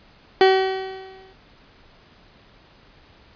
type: tone with exponential decay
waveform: 30% pulse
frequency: 380.6 Hz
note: F#4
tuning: 49 cents sharp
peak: -7 dBFS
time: 0.41-1.33 s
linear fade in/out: 1 ms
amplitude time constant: 200 ms
effects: pink hiss -52 dBFS RMS until 3.35 s + resampled to 11025 Hz